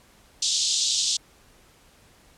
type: band-pass noise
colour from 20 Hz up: pink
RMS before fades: -24 dBFS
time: 0.42-1.17 s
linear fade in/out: 5 ms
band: 3400 to 7800 Hz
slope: 48 dB/octave
effects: pink hiss -56 dBFS RMS until 2.37 s + low-pass 12000 Hz 12 dB/octave